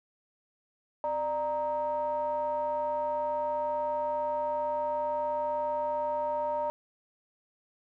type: ring-modulated tone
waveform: triangle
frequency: 167.7 Hz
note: E3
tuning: 30 cents sharp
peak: -23 dBFS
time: 1.04-6.7 s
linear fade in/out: 0 ms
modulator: 764 Hz
effects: none